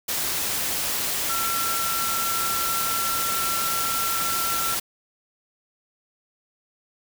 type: tone in noise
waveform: sine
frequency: 1352 Hz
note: E6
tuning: 43 cents sharp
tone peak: -27 dBFS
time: 1.29-4.75 s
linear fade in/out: 10 ms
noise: white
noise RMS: -26 dBFS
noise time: 0.08-4.8 s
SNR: -4 dB
effects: none